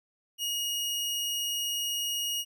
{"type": "tone", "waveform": "sawtooth", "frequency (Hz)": 2876, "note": "F#7", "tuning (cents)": -50, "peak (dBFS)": -26, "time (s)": [0.38, 2.45], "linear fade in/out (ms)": 50, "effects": []}